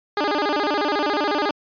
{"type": "tone with vibrato", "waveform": "15% pulse", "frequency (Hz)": 349.2, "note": "F4", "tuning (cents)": 0, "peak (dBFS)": -13, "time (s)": [0.17, 1.51], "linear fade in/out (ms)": 2, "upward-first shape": "square", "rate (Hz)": 14, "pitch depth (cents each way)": 280, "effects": ["resampled to 11025 Hz"]}